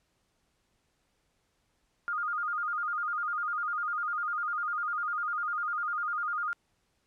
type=tone with vibrato; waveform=sine; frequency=1318.5 Hz; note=E6; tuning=in tune; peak=-29 dBFS; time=2.08-6.53 s; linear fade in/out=0 ms; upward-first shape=square; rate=10 Hz; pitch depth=110 cents each way; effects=pink hiss -74 dBFS RMS until 7.06 s + low-pass 10000 Hz 12 dB/octave